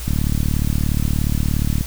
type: click train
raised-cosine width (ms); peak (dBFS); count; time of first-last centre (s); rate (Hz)
5; -7; 65; 0.08-1.81; 37
effects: added 60 Hz sine -27 dBFS peak until 1.86 s + white hiss -34 dBFS RMS until 1.86 s